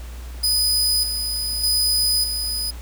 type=tone with tremolo; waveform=sawtooth; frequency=4984 Hz; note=D#8; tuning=2 cents sharp; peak=-14 dBFS; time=0.43-2.71 s; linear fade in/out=10 ms; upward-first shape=square; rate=0.83 Hz; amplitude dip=50%; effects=added 60 Hz sine -31 dBFS peak until 2.81 s + pink hiss -44 dBFS RMS until 2.81 s